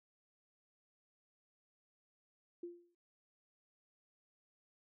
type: tone with exponential decay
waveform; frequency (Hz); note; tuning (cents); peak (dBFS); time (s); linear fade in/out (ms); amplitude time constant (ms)
sine; 347.2; F4; -10; -40; 2.63-2.95; 5; 68
effects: none